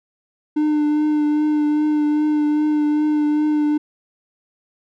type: tone with vibrato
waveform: triangle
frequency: 300.6 Hz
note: D4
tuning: 40 cents sharp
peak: -13 dBFS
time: 0.56-3.78 s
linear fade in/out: 10 ms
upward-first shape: triangle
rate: 2.5 Hz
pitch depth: 22 cents each way
effects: none